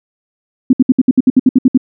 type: tone bursts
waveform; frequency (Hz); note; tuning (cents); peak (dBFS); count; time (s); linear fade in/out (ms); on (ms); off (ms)
sine; 256.5; C4; -34; -3; 12; 0.7-1.776; 5; 31; 64
effects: none